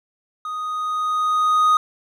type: tone with level ramp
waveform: triangle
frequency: 1244.5 Hz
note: D#6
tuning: in tune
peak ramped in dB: -24 to -10 dBFS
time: 0.45-1.77 s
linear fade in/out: 2 ms
effects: none